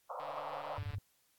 pink band-pass noise, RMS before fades -42 dBFS, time 0.09-0.79 s, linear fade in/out 20 ms, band 510 to 1300 Hz, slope 96 dB/octave
click train, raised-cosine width 0.3 ms, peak -36 dBFS, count 110, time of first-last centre 0.2-0.947 s, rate 146 Hz
sine tone bursts, 100 Hz, G2, 35 cents sharp, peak -36 dBFS, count 3, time 0.78-0.984 s, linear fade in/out 0 ms, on 50 ms, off 27 ms
effects white hiss -73 dBFS RMS until 1.38 s + AAC 64 kbps

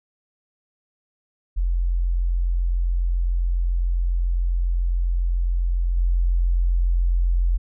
sine tone with level steps, 43.65 Hz, F1, in tune, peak -18 / -16 dBFS, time 1.56-7.58 s, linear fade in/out 20 ms, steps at 5.97 s, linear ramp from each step 5 ms, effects none

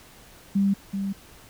sine tone pair in turn, 197.7 / 196.45 Hz, G3 / G3, +15 / +4 cents, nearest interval unison, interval 11 cents, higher first, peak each -18 / -25 dBFS, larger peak first, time 0.55-0.74 / 0.93-1.13 s, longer second, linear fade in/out 10 ms, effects pink hiss -50 dBFS RMS until 1.49 s

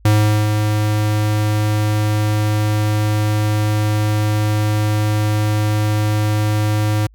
square tone with ADSR envelope, 106.1 Hz, G#2, 38 cents sharp, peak -10 dBFS, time 0.05-7.07 s, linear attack 3 ms, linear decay 420 ms, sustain -5 dB, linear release 9 ms, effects added 52 Hz sine -44 dBFS peak until 7.14 s

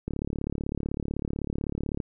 click train, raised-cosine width 3 ms, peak -17 dBFS, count 70, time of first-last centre 0.08-2.002 s, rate 35.9 Hz, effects none

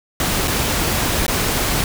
pink noise with dropouts, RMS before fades -19 dBFS, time 0.2-1.84 s, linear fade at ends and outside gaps 1 ms, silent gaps 0.475-0.479 / 1.265-1.28 s, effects none

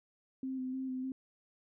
sine tone with vibrato, 260.1 Hz, C4, 10 cents flat, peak -35 dBFS, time 0.43-1.12 s, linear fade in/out 2 ms, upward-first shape square, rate 3.3 Hz, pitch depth 19 cents each way, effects none

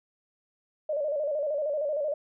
sine tone with vibrato, 590 Hz, D5, 8 cents sharp, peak -26 dBFS, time 0.89-2.14 s, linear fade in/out 5 ms, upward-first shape square, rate 13 Hz, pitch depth 74 cents each way, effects none

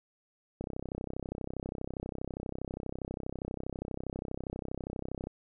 click train, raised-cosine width 2 ms, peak -23 dBFS, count 152, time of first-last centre 0.61-5.27 s, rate 32.4 Hz, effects none

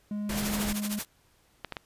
triangle tone, 207.7 Hz, G#3, in tune, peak -28 dBFS, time 0.11-0.99 s, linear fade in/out 2 ms
pink noise, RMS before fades -34 dBFS, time 0.29-0.73 s, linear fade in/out 5 ms
white noise with tremolo, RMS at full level -32 dBFS, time 0.37-1.05 s, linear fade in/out 2 ms, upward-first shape triangle, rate 13 Hz, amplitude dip 95%
clicks, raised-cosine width 0.3 ms, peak -18 dBFS, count 3, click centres 1.647 / 1.723 / 1.768 s
effects pink hiss -65 dBFS RMS until 1.85 s + resampled to 32000 Hz

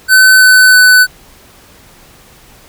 square tone with pitch steps, 1519 / 1509.4 / 1499.8 Hz, F#6 / F#6 / F#6, +45 / +34 / +23 cents, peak -3 dBFS, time 0.08-1.07 s, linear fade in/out 50 ms, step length 330 ms, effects pink hiss -41 dBFS RMS until 2.68 s

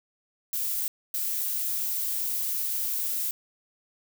violet noise bursts at uneven times, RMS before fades -29 dBFS, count 2, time 0.53-0.88 / 1.14-3.31 s, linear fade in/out 2 ms, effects none

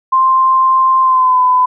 sine tone with pitch glide, 1048 to 1006.5 Hz, C6 to B5, +2 to +33 cents, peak -7 dBFS, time 0.12-1.66 s, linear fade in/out 10 ms, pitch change -69 cents, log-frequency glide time 1.01-1.41 s, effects none

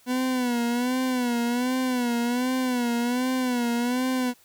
40% pulse tone with vibrato, 246.9 Hz, B3, in tune, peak -22 dBFS, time 0.06-4.34 s, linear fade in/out 50 ms, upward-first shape sine, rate 1.3 Hz, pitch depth 79 cents each way, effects white hiss -58 dBFS RMS until 4.44 s

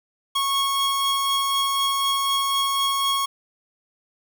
45% pulse tone pair together, 1100 / 3296 Hz, C#6 / G#7, -14 / -14 cents, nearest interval octave + perfect fifth, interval 1900 cents, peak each -22 / -24 dBFS, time 0.35-3.26 s, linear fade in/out 10 ms, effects none

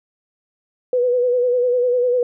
sine tone with vibrato, 493.9 Hz, B4, in tune, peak -14 dBFS, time 0.93-2.23 s, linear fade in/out 2 ms, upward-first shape sine, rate 10 Hz, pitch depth 44 cents each way, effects none

